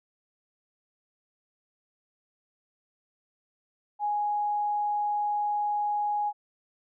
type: tone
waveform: sine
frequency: 830.6 Hz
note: G#5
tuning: in tune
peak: -25 dBFS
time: 3.99-6.33 s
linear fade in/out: 50 ms
effects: none